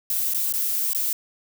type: noise with dropouts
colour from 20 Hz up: violet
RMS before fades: -24 dBFS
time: 0.1-1.13 s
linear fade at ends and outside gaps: 1 ms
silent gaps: 0.337-0.346 / 0.525-0.537 / 0.933-0.948 s
effects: none